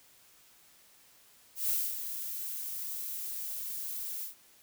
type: noise with ADSR envelope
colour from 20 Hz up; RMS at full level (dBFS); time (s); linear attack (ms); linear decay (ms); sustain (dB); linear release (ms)
violet; -29; 1.55-4.35; 140; 260; -9; 120
effects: white hiss -61 dBFS RMS until 4.62 s